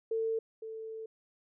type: tone pair in turn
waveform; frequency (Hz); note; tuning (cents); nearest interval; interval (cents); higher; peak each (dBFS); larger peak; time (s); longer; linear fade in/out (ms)
sine; 448.7 / 443.5; A4 / A4; +34 / +14; unison; 20; first; -29 / -39; first; 0.11-0.39 / 0.62-1.06; second; 5
effects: none